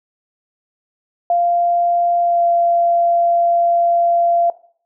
sine tone with pitch glide, 694 to 687.6 Hz, F5 to F5, -11 to -27 cents, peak -12 dBFS, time 1.3-4.5 s, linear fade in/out 2 ms, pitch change -16 cents, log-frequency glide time 2.21-2.45 s, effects noise-tail reverb RT60 0.5 s tail -17 dB re dry

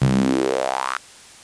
sawtooth tone with high-pass filter sweep, 65.41 Hz, C2, in tune, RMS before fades -20 dBFS, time 0.01-0.98 s, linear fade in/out 10 ms, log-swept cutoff 130 to 1400 Hz, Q 4.6, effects white hiss -44 dBFS RMS until 1.43 s + resampled to 22050 Hz

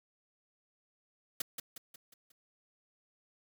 white noise with echo, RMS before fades -34 dBFS, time 1.4-1.42 s, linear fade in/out 5 ms, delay 180 ms, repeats 5, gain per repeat -6 dB, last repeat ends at 2.32 s, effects none

